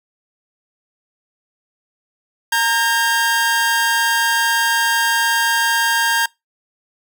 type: tone pair together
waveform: sawtooth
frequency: 924 / 1605.6 Hz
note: A#5 / G6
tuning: -16 / +41 cents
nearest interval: minor seventh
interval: 957 cents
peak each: -15 / -13 dBFS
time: 2.52-6.26 s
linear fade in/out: 5 ms
effects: noise-tail reverb RT60 0.2 s tail -24 dB re dry